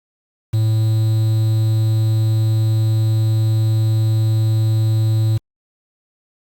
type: tone with quantisation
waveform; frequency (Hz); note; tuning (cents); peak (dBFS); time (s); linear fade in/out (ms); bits
triangle; 110; A2; 0; -11; 0.53-5.38; 10; 6
effects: Opus 48 kbps